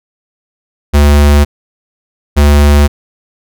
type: tone pair in turn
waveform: square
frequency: 72.7 / 72.7 Hz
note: D2 / D2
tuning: -17 / -17 cents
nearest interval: unison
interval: 0 cents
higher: neither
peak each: -4 dBFS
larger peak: neither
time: 0.93-1.45 / 2.36-2.88 s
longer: neither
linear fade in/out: 20 ms
effects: none